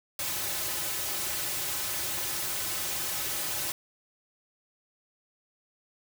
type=noise with comb filter; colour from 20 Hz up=white; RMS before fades=-32 dBFS; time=0.19-3.72 s; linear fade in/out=2 ms; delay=4.3 ms; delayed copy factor=-0.75; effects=none